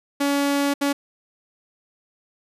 sawtooth tone bursts at uneven times, 282.7 Hz, C#4, 34 cents sharp, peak -15 dBFS, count 2, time 0.2-0.74 / 0.81-0.93 s, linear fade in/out 10 ms, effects resampled to 32000 Hz

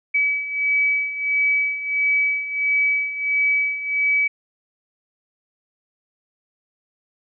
sine beating tone pair, 2284 / 2285.5 Hz, D7 / D7, -49 / -48 cents, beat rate 1.5 Hz, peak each -24 / -19 dBFS, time 0.14-4.28 s, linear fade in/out 10 ms, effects none

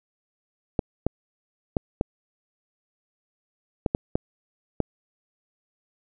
clicks, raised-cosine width 2 ms, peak -8 dBFS, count 8, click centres 0.792 / 1.066 / 1.768 / 2.011 / 3.862 / 3.949 / 4.155 / 4.803 s, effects none

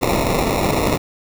white noise with sample-and-hold, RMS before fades -18 dBFS, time 0.01-0.98 s, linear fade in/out 20 ms, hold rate 1575 Hz, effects none

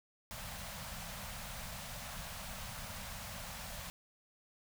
pink band-stop noise, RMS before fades -45 dBFS, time 0.31-3.9 s, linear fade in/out 0 ms, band 220 to 540 Hz, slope 48 dB/octave, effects none

